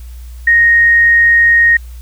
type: tone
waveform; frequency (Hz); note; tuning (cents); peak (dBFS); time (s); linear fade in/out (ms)
sine; 1864.7; A#6; 0; -5; 0.47-1.77; 5
effects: added 60 Hz sine -27 dBFS peak until 2.01 s + white hiss -46 dBFS RMS until 2.01 s